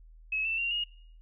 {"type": "tone with pitch steps", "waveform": "sine", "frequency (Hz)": [2575, 2667, 2763, 2862], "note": ["E7", "E7", "F7", "F7"], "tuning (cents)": [-41, 20, -19, 42], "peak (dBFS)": -28, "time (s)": [0.32, 0.84], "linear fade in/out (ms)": 5, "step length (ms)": 130, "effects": ["noise-tail reverb RT60 0.6 s tail -21 dB re dry", "added 40 Hz sine -50 dBFS peak until 1.21 s"]}